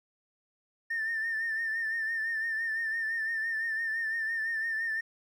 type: tone with vibrato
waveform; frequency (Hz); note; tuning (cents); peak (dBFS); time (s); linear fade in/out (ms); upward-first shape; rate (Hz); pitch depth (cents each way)
triangle; 1800; A6; +39; -26; 0.9-5.01; 10; triangle; 5.9; 57
effects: tanh soft clip ceiling -26 dBFS